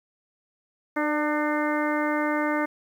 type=harmonic tone with a mistuned harmonic; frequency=300 Hz; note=D4; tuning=37 cents sharp; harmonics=1 / 2 / 3 / 4 / 5 / 6 / 7; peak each=-26 / -29 / -31 / -32 / -33 / -34 / -34 dBFS; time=0.96-2.66 s; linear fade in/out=10 ms; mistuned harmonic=2; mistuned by=-17 cents; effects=9-bit